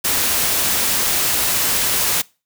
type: noise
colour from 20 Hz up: white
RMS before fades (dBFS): -18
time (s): 0.04-2.22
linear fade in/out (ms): 10
effects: noise-tail reverb RT60 0.3 s tail -23 dB re dry